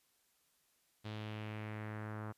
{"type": "tone with low-pass filter sweep", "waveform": "sawtooth", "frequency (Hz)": 107.3, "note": "A2", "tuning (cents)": -43, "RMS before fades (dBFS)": -44, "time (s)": [1.04, 2.33], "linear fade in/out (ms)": 20, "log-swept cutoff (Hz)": [3800, 1300], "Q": 2.3, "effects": ["white hiss -75 dBFS RMS until 2.37 s", "resampled to 32000 Hz"]}